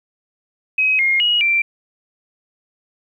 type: tone with pitch steps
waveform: sine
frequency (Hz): 2537 / 2135 / 2897 / 2354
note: D#7 / C7 / F#7 / D7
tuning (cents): +33 / +34 / -37 / +3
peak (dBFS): -13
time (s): 0.78-1.62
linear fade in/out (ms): 5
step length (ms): 210
effects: 9-bit